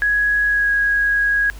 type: tone with pitch glide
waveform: sine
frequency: 1669 to 1651.7 Hz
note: G#6 to G#6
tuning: +8 to -10 cents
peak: -14 dBFS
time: 0.02-1.5 s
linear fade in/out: 0 ms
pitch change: -18 cents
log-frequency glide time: 0.46-0.7 s
effects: added 50 Hz sine -33 dBFS peak until 1.59 s + pink hiss -44 dBFS RMS until 1.59 s